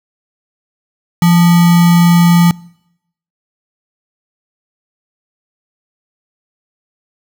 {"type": "tone with sample-and-hold", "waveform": "sine", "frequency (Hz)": 171.7, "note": "F3", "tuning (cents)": -29, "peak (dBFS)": -5, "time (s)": [1.22, 2.51], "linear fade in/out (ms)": 2, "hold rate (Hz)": 1050, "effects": ["noise-tail reverb RT60 0.8 s tail -24 dB re dry"]}